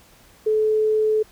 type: tone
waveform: sine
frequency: 432.2 Hz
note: A4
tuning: 31 cents flat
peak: -16 dBFS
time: 0.46-1.23 s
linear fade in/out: 10 ms
effects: pink hiss -52 dBFS RMS until 1.31 s